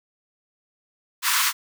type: high-pass noise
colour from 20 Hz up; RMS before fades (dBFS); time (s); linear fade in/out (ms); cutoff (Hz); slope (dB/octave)
pink; -21; 1.22-1.53; 50; 960; 96
effects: none